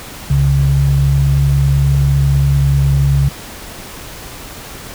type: tone pair together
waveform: sine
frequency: 68.38 / 138.59 Hz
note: C#2 / C#3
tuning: -23 / 0 cents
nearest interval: octave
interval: 1223 cents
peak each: -14 / -10 dBFS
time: 0.3-3.29 s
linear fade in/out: 5 ms
effects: pink hiss -31 dBFS RMS until 4.94 s